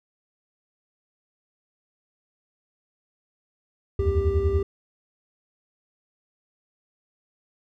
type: tone cluster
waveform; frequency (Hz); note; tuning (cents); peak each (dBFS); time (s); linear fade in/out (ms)
triangle; 70.2 / 80.8 / 91.2 / 394.3; C#2 / E2 / F#2 / G4; +22 / -34 / -24 / +10; -24 / -23 / -26 / -22; 3.99-4.63; 5
effects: none